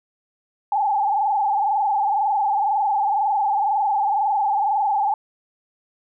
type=tone with frequency modulation; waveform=sine; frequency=826 Hz; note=G#5; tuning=10 cents flat; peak=-17 dBFS; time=0.72-5.14 s; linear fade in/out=2 ms; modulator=22 Hz; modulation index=2.1; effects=none